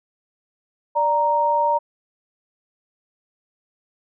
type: tone pair together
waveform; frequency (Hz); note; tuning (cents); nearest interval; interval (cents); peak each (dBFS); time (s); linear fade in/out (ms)
sine; 587.3 / 932.3; D5 / A#5; 0 / 0; minor sixth; 800; -22 / -17; 0.95-1.79; 20
effects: none